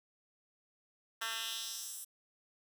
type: tone with high-pass filter sweep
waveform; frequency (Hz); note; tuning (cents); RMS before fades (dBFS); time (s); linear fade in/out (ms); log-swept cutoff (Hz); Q
10% pulse; 225.8; A3; +45; -41; 1.21-2.05; 10; 1700 to 10000; 1.6
effects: none